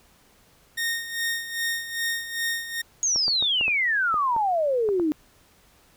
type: tone with tremolo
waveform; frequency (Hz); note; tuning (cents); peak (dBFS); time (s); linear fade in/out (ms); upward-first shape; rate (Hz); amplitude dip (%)
sawtooth; 1847; A#6; -16; -20; 0.77-2.82; 10; sine; 2.5; 70
type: exponential sweep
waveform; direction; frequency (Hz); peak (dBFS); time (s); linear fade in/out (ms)
sine; down; 6730 to 293.7; -20; 3.03-5.12; 0
type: clicks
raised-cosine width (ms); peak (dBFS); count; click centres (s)
1; -21; 9; 3.16 / 3.281 / 3.425 / 3.611 / 3.681 / 4.142 / 4.364 / 4.889 / 4.998
effects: pink hiss -58 dBFS RMS until 5.96 s